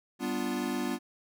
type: chord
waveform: square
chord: G dominant seventh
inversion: none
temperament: equal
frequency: 196 / 246.9 / 293.7 / 349.2 Hz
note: G3 / B3 / D4 / F4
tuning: 0 / 0 / 0 / 0 cents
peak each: -39 / -34 / -37 / -37 dBFS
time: 0.19-0.99 s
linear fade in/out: 50 ms
effects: none